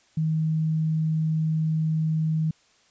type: tone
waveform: sine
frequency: 158.1 Hz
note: D#3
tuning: 28 cents sharp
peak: -21 dBFS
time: 0.17-2.51 s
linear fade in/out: 5 ms
effects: white hiss -61 dBFS RMS until 2.9 s + resampled to 16000 Hz